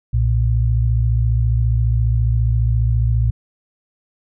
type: tone pair together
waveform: sine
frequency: 61.3 / 115.95 Hz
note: B1 / A#2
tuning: -12 / -9 cents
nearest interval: major seventh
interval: 1103 cents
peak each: -16 / -16 dBFS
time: 0.13-3.31 s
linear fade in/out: 10 ms
effects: none